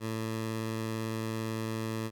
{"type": "tone with vibrato", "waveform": "15% pulse", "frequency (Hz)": 111.4, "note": "A2", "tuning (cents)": 22, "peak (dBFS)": -26, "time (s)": [0, 2.11], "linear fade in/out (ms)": 50, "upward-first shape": "triangle", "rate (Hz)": 18, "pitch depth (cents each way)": 10, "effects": []}